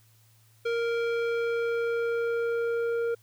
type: tone with low-pass filter sweep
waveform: square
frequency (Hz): 466.2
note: A#4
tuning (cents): 0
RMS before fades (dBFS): -28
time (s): 0.65-3.15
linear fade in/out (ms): 10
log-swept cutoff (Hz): 3000 to 1100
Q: 1
effects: added 111 Hz sine -59 dBFS peak until 3.22 s + white hiss -64 dBFS RMS until 3.22 s